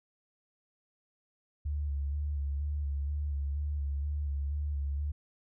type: tone with vibrato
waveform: sine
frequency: 71.9 Hz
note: D2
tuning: 36 cents flat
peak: -30 dBFS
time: 1.65-5.12 s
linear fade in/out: 10 ms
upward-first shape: square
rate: 2.1 Hz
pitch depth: 35 cents each way
effects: none